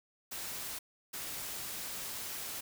white noise bursts at uneven times, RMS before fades -41 dBFS, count 2, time 0.31-0.79 / 1.13-2.61 s, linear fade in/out 10 ms, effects none

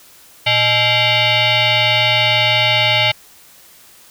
sine tone with frequency modulation, 117.1 Hz, A#2, 8 cents sharp, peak -11 dBFS, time 0.46-3.12 s, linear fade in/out 10 ms, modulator 734 Hz, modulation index 4.8, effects white hiss -45 dBFS RMS until 4.1 s

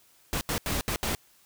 pink noise bursts at uneven times, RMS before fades -29 dBFS, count 5, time 0.33-0.41 / 0.49-0.58 / 0.66-0.81 / 0.88-0.96 / 1.03-1.15 s, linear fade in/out 0 ms, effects white hiss -61 dBFS RMS until 1.45 s

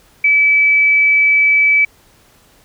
sine tone, 2300 Hz, D7, 37 cents flat, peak -8 dBFS, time 0.24-1.85 s, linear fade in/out 5 ms, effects pink hiss -50 dBFS RMS until 2.64 s

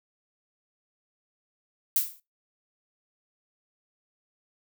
violet noise with exponential decay, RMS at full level -20 dBFS, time 1.96-2.2 s, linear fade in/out 2 ms, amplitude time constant 51 ms, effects noise-tail reverb RT60 0.2 s tail -19 dB re dry

